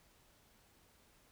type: silence
effects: pink hiss -68 dBFS RMS until 1.31 s